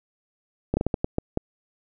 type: slowing click train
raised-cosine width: 2 ms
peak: -9 dBFS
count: 8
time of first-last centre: 0.74-1.374 s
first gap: 30 ms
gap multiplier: 1.36
effects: none